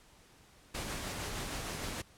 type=noise with tremolo; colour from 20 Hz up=pink; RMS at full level=-38 dBFS; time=0.74-2.02 s; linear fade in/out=10 ms; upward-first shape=sine; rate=6.5 Hz; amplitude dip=25%; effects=pink hiss -61 dBFS RMS until 2.17 s + low-pass 11000 Hz 12 dB/octave